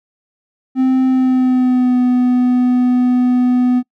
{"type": "tone with pitch glide", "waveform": "triangle", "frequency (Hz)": [260, 249.1], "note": ["C4", "B3"], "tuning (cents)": [-11, 15], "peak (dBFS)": -8, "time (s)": [0.75, 3.83], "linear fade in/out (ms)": 50, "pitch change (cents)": -74, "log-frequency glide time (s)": [1.07, 1.99], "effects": ["noise-tail reverb RT60 0.1 s tail -24 dB re dry"]}